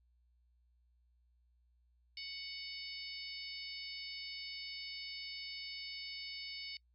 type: harmonic tone with a mistuned harmonic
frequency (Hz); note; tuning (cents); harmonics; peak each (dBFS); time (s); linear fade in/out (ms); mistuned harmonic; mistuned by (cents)
740; F#5; 0; 3 / 4 / 5 / 6 / 7; -49 / -52 / -53 / -47 / -50; 2.17-6.77; 2; 6; +26
effects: noise-tail reverb RT60 0.1 s tail -26 dB re dry + added 60 Hz sine -69 dBFS peak until 6.94 s